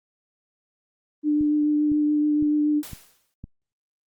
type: tone with vibrato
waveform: sine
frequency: 298.6 Hz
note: D4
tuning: 29 cents sharp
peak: -18 dBFS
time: 1.23-2.83 s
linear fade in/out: 50 ms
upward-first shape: triangle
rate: 7 Hz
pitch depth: 14 cents each way
type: click train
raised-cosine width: 5 ms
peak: -24 dBFS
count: 5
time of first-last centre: 1.41-3.44 s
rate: 1.97 Hz
type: noise with exponential decay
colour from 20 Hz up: white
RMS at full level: -37 dBFS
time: 2.83-3.34 s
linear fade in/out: 0 ms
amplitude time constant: 110 ms
effects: Opus 32 kbps